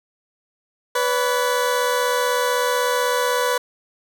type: tone pair together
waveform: 20% pulse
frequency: 493.9 / 569.9 Hz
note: B4 / C#5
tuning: 0 / +48 cents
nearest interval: major second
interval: 248 cents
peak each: -14 / -20 dBFS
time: 0.95-3.58 s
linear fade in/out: 5 ms
effects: none